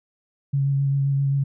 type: tone with vibrato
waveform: sine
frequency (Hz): 138.59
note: C#3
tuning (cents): 0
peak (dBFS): -18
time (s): 0.53-1.44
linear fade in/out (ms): 10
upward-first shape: sine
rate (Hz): 7.6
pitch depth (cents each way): 16
effects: none